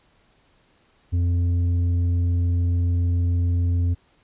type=tone with tanh clipping; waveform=triangle; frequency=87.31 Hz; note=F2; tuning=in tune; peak=-19 dBFS; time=1.12-3.95 s; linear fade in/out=20 ms; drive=10 dB; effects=pink hiss -61 dBFS RMS until 4.23 s + resampled to 8000 Hz